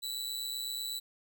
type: tone with amplitude modulation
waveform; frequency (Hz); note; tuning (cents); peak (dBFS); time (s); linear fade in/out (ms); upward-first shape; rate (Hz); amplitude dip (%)
sawtooth; 3951; B7; 0; -29; 0.02-1; 20; sine; 128; 70
effects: none